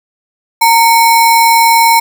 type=tone with sample-and-hold; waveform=sine; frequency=920 Hz; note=A#5; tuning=23 cents flat; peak=-4 dBFS; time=0.61-2 s; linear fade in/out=10 ms; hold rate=3150 Hz; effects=none